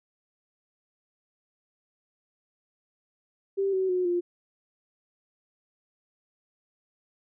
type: tone with pitch steps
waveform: sine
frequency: 392 / 377.8 / 364.1 / 350.8 Hz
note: G4 / F#4 / F#4 / F4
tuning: 0 / +36 / -28 / +8 cents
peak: -23 dBFS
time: 3.57-4.21 s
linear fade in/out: 20 ms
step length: 160 ms
effects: none